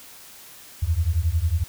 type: beating tone pair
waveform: sine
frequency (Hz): 77.1 / 88.1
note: D#2 / F2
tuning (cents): -15 / +16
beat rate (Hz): 11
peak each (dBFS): -22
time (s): 0.82-1.64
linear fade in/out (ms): 10
effects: white hiss -45 dBFS RMS until 1.68 s